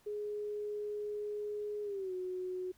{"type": "tone with pitch glide", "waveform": "sine", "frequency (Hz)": [417.2, 367.4], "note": ["G#4", "F#4"], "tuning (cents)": [8, -12], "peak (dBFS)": -36, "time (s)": [0.06, 2.72], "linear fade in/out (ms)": 10, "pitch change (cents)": -220, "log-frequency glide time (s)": [1.83, 2.13], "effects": ["pink hiss -68 dBFS RMS until 2.77 s"]}